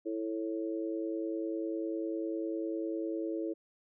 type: harmonic tone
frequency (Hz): 110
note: A2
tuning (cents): 0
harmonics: 3 / 4 / 5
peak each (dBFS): -34 / -39 / -41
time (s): 0.05-3.54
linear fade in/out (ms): 20
effects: none